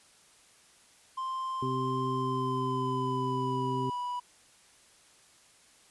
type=tone with pitch glide; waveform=triangle; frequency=1046.5 to 982.1 Hz; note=C6 to B5; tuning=0 to -10 cents; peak=-30 dBFS; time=1.17-4.2 s; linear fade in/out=10 ms; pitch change=-110 cents; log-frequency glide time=2.09-3.67 s
type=harmonic tone; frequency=130 Hz; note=C3; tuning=11 cents flat; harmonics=1 / 2 / 3; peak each=-34 / -35 / -35 dBFS; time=1.62-3.9 s; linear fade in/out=5 ms
effects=white hiss -60 dBFS RMS until 5.9 s + resampled to 24000 Hz